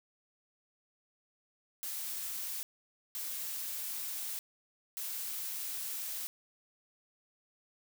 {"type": "noise bursts at uneven times", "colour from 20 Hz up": "blue", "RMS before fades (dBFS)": -39, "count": 3, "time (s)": [[1.83, 2.63], [3.15, 4.39], [4.97, 6.27]], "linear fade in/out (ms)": 0, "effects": []}